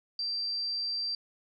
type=tone; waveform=sine; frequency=4699 Hz; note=D8; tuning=in tune; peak=-30 dBFS; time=0.19-1.15 s; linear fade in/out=2 ms; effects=none